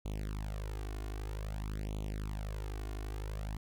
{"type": "tone with flanger", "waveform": "sawtooth", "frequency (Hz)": 51.91, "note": "G#1", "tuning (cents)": 0, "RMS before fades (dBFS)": -39, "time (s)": [0.05, 3.57], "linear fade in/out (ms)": 5, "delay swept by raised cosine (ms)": [0.29, 2.79], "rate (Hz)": 0.52, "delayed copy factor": 1, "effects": []}